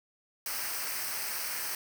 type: noise with comb filter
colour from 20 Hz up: white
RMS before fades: -35 dBFS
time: 0.46-1.75 s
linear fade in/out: 2 ms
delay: 0.28 ms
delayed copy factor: -0.65
effects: none